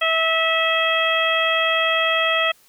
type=harmonic tone; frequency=650 Hz; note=E5; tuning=24 cents flat; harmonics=1 / 2 / 3 / 4 / 5; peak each=-23 / -23 / -23 / -23 / -23 dBFS; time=0.01-2.52 s; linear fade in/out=10 ms; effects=white hiss -55 dBFS RMS until 2.68 s